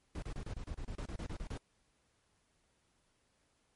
brown noise bursts, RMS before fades -41 dBFS, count 14, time 0.15-1.576 s, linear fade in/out 2 ms, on 74 ms, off 30 ms, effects pink hiss -75 dBFS RMS until 3.75 s + MP3 48 kbps

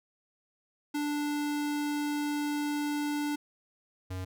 square tone pair in turn, 293.7 / 92.7 Hz, D4 / F#2, 0 / +4 cents, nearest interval octave + minor sixth, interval 1996 cents, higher first, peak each -30 / -35 dBFS, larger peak first, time 0.94-3.36 / 4.1-4.25 s, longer first, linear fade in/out 10 ms, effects none

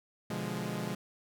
sawtooth chord, B diminished seventh, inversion none, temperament equal with one note detuned, 124.19 / 146.83 / 174.61 / 207.7 Hz, B2 / D3 / F3 / Ab3, +10 / 0 / 0 / 0 cents, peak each -37 / -38 / -35 / -34 dBFS, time 0.3-0.95 s, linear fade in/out 5 ms, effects none

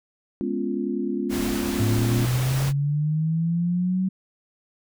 sine chord, C# dominant seventh, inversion second, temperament equal, 207.7 / 246.9 / 277.2 / 349.2 Hz, G#3 / B3 / C#4 / E#4, 0 / 0 / 0 / 0 cents, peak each -29 dBFS, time 0.41-2.25 s, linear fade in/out 0 ms
pink noise, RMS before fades -31 dBFS, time 1.29-2.73 s, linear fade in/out 50 ms
sine linear sweep, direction up, 105.2 to 189.6 Hz, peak -20 dBFS, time 1.79-4.09 s, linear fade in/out 10 ms
effects none

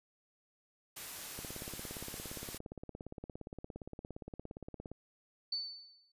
white noise, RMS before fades -45 dBFS, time 0.96-2.58 s, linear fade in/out 10 ms
click train, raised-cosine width 2 ms, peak -31 dBFS, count 62, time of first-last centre 1.39-4.916 s, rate 17.3 Hz
sine tone with exponential decay, 4508 Hz, C#8, 28 cents sharp, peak -32 dBFS, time 5.52-6.12 s, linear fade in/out 5 ms, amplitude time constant 130 ms
effects resampled to 32000 Hz

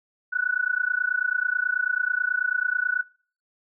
sine tone with amplitude modulation, 1480 Hz, F#6, in tune, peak -18 dBFS, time 0.32-3.03 s, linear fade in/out 20 ms, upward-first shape sine, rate 29.2 Hz, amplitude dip 95%, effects noise-tail reverb RT60 0.5 s tail -25 dB re dry

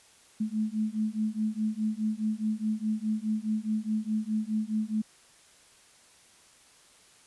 sine beating tone pair, 213.8 / 218.6 Hz, A3 / A3, -49 / -11 cents, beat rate 4.8 Hz, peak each -30 dBFS, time 0.4-5.02 s, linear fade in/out 10 ms, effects white hiss -58 dBFS RMS until 7.26 s + resampled to 24000 Hz

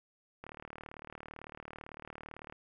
click train, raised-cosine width 0.5 ms, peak -30 dBFS, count 80, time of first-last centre 0.44-2.524 s, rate 37.9 Hz, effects none

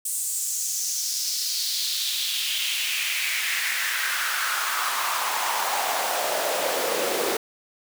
pink noise with high-pass filter sweep, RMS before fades -26 dBFS, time 0.05-7.37 s, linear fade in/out 5 ms, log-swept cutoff 8600 to 410 Hz, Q 3.1, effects none

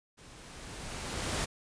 pink noise with level ramp, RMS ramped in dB -54 to -31 dBFS, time 0.17-1.46 s, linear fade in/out 20 ms, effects resampled to 22050 Hz

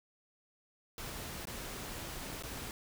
pink noise with dropouts, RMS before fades -43 dBFS, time 0.98-2.71 s, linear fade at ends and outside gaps 1 ms, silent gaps 1.454-1.471 / 2.425-2.435 s, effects none

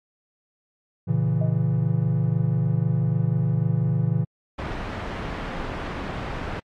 triangle chord, A# diminished, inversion none, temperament equal with one note detuned, 114.67 / 138.59 / 164.81 Hz, A#2 / C#3 / E3, -28 / 0 / 0 cents, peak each -22 dBFS, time 1.07-4.25 s, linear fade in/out 20 ms
sine tone with exponential decay, 628 Hz, D#5, 16 cents sharp, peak -28 dBFS, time 1.41-1.69 s, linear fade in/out 5 ms, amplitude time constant 59 ms
pink noise, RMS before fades -29 dBFS, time 4.58-6.6 s, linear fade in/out 10 ms
effects low-pass 2000 Hz 12 dB/octave + AAC 64 kbps

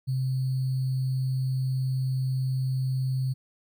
sine tone with sample-and-hold, 130.81 Hz, C3, in tune, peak -24 dBFS, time 0.07-3.34 s, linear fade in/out 20 ms, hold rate 4410 Hz, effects none

